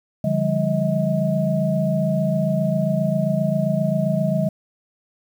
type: tone cluster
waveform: sine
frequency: 145.9 / 173.6 / 201 / 634 Hz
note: D3 / F3 / G3 / D#5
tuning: -11 / -10 / +44 / +32 cents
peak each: -23 dBFS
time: 0.24-4.49 s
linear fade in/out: 5 ms
effects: 8-bit